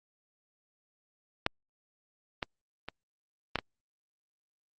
clicks, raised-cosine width 0.3 ms, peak -9 / -15 / -22 / -11 / -17 dBFS, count 5, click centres 1.464 / 2.428 / 2.886 / 3.557 / 3.588 s, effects Opus 48 kbps

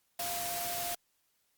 sine tone in noise, 698.5 Hz, F5, in tune, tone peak -38 dBFS, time 0.19-0.95 s, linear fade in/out 5 ms, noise white, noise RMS -37 dBFS, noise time 0.19-0.95 s, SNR -4 dB, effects white hiss -75 dBFS RMS until 1.57 s + Opus 48 kbps

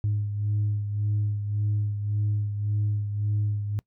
sine beating tone pair, 103.83 / 105.63 Hz, G#2 / G#2, 0 / +30 cents, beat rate 1.8 Hz, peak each -23 / -31 dBFS, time 0.04-3.79 s, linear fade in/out 0 ms, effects noise-tail reverb RT60 0.1 s tail -25 dB re dry + tanh soft clip ceiling -19 dBFS

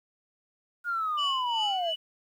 sine linear sweep, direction down, 1441 to 622.3 Hz, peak -26 dBFS, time 0.84-1.94 s, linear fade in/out 50 ms
sine tone with tremolo, 2963 Hz, F#7, 2 cents sharp, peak -24 dBFS, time 1.17-1.96 s, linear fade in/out 20 ms, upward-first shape triangle, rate 2.7 Hz, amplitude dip 80%
effects tanh soft clip ceiling -21 dBFS + 10-bit

